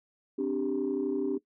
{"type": "chord", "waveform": "sine", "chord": "C suspended second", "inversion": "none", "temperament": "equal", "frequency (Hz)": [261.6, 293.7, 392], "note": ["C4", "D4", "G4"], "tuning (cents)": [0, 0, 0], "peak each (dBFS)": [-32, -30, -30], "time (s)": [0.38, 1.38], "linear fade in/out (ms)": 10, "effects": ["noise-tail reverb RT60 0.1 s tail -18 dB re dry", "tanh soft clip ceiling -21 dBFS"]}